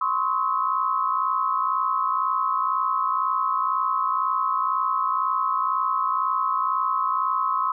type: tone cluster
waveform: sine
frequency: 1033 / 1095 / 1283 Hz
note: C6 / C#6 / E6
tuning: -22 / -22 / -47 cents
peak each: -25 dBFS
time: 0.01-7.72 s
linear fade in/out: 5 ms
effects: none